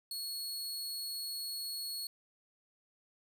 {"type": "tone", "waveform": "sawtooth", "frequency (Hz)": 4346, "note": "C#8", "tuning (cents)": -35, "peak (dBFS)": -35, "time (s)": [0.11, 2.07], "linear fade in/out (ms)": 2, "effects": []}